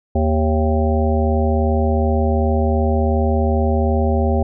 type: harmonic tone with a mistuned harmonic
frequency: 78.3 Hz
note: D#2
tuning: 11 cents sharp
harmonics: 1 / 3 / 5 / 7 / 9 / 10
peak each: -16 / -21 / -23 / -24 / -26 / -26 dBFS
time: 0.15-4.43 s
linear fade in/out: 5 ms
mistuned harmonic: 9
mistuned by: -61 cents
effects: none